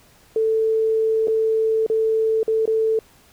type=tone with dropouts; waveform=sine; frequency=442.7 Hz; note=A4; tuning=11 cents sharp; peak=-16 dBFS; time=0.36-2.99 s; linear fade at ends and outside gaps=2 ms; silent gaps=1.273-1.281 / 1.864-1.899 / 2.431-2.479 / 2.656-2.676 s; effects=pink hiss -53 dBFS RMS until 3.32 s